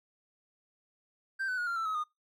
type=tone with pitch steps; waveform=triangle; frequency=1568 / 1505 / 1444.5 / 1386.5 / 1330.8 / 1277.3 / 1226 Hz; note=G6 / F#6 / F#6 / F6 / E6 / D#6 / D#6; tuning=0 / +29 / -42 / -13 / +16 / +45 / -26 cents; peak=-28 dBFS; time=1.39-2.041 s; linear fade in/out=20 ms; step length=93 ms; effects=noise-tail reverb RT60 0.2 s tail -23 dB re dry + tanh soft clip ceiling -24 dBFS